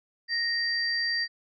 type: tone pair together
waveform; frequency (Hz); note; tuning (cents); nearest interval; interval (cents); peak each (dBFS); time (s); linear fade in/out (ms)
sine; 1864.7 / 4703; A#6 / D8; 0 / +2; octave + major third; 1602; -28; 0.28-1.28; 50
effects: none